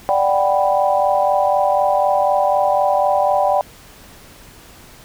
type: chord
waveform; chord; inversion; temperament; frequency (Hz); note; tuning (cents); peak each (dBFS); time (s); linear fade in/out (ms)
sine; G major seventh; second; equal; 587.3 / 740 / 784 / 987.8; D5 / F#5 / G5 / B5; 0 / 0 / 0 / 0; -17 / -20 / -17 / -22; 0.09-3.61; 0
effects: pink hiss -43 dBFS RMS until 5.04 s